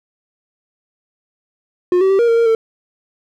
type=tone with pitch steps; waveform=triangle; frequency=358.4 / 382.7 / 388.4 / 470.8 / 461.1 / 464.2 / 449.3 Hz; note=F4 / G4 / G4 / A#4 / A#4 / A#4 / A4; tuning=+45 / -42 / -16 / +17 / -19 / -7 / +36 cents; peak=-8 dBFS; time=1.92-2.55 s; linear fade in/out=2 ms; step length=90 ms; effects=none